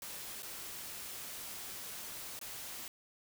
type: noise with dropouts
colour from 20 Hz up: white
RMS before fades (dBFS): -45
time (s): 0.02-2.88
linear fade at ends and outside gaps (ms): 1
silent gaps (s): 0.423-0.43 / 2.391-2.413
effects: none